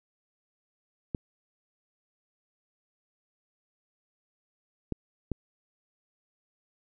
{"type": "clicks", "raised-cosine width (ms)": 3, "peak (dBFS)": -17, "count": 3, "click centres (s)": [1.148, 4.923, 5.317], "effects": []}